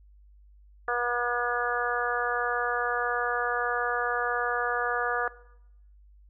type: harmonic tone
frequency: 241.6 Hz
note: B3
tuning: 38 cents flat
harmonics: 2 / 3 / 4 / 5 / 6 / 7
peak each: -32 / -32 / -37 / -31 / -32 / -33 dBFS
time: 0.88-5.28 s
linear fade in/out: 2 ms
effects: noise-tail reverb RT60 0.8 s tail -19 dB re dry + added 50 Hz sine -52 dBFS peak until 6.29 s